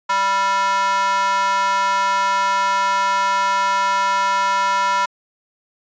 square tone with high-pass filter, 196 Hz, G3, in tune, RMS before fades -18 dBFS, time 0.09-5.06 s, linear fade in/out 10 ms, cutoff 1100 Hz, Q 8.5, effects resampled to 16000 Hz

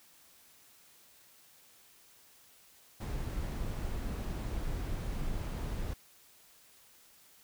brown noise, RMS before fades -36 dBFS, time 3-5.94 s, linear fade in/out 10 ms, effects white hiss -61 dBFS RMS until 7.43 s

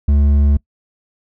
sine tone with hard clipping, 71.9 Hz, D2, 36 cents flat, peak -11 dBFS, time 0.08-0.57 s, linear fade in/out 5 ms, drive 6 dB, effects noise-tail reverb RT60 0.1 s tail -23 dB re dry

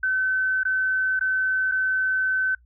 sine tone with dropouts, 1525 Hz, G6, 48 cents flat, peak -20 dBFS, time 0.03-2.55 s, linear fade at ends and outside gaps 5 ms, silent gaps 0.634-0.651 / 1.194-1.209 / 1.715-1.719 s, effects noise-tail reverb RT60 0.1 s tail -22 dB re dry + added 60 Hz sine -53 dBFS peak until 2.65 s

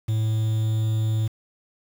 triangle tone with quantisation, 109.7 Hz, A2, 5 cents flat, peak -18 dBFS, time 0.08-1.28 s, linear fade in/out 10 ms, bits 7, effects none

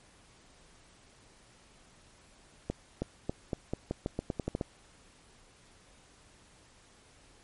accelerating click train, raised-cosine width 2 ms, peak -18 dBFS, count 13, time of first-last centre 2.7-4.612 s, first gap 320 ms, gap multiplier 0.86, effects pink hiss -60 dBFS RMS until 7.43 s + MP3 48 kbps

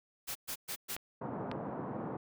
white noise bursts, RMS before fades -39 dBFS, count 4, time 0.27-0.966 s, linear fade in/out 20 ms, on 84 ms, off 120 ms
clicks, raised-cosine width 0.3 ms, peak -23 dBFS, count 2, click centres 0.965 / 1.515 s
pink band-pass noise, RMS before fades -40 dBFS, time 1.21-2.17 s, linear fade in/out 5 ms, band 130 to 1100 Hz, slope 24 dB/octave
effects none

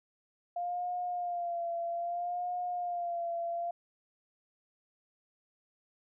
sine tone with vibrato, 698.5 Hz, F5, in tune, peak -32 dBFS, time 0.56-3.71 s, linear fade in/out 5 ms, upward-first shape sine, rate 0.62 Hz, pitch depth 44 cents each way, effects none

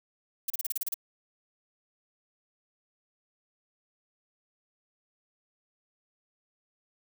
violet noise bursts, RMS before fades -30 dBFS, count 9, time 0.48-0.942 s, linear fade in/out 5 ms, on 22 ms, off 33 ms, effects none

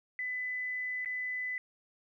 sine tone with dropouts, 2003 Hz, B6, 24 cents sharp, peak -33 dBFS, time 0.19-1.58 s, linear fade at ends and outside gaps 1 ms, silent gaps 1.048-1.058 s, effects 12-bit

